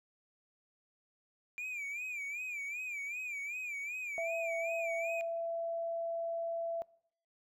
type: tone with vibrato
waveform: triangle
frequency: 2377 Hz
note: D7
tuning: 20 cents sharp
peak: -36 dBFS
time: 1.58-5.21 s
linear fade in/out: 0 ms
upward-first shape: sine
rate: 2.6 Hz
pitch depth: 110 cents each way
type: tone with pitch glide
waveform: sine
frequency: 665 to 669.6 Hz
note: E5 to E5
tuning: +15 to +27 cents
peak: -34 dBFS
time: 4.18-6.82 s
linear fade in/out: 0 ms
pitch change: +12 cents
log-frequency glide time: 4.42-5.38 s
effects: noise-tail reverb RT60 0.7 s tail -24 dB re dry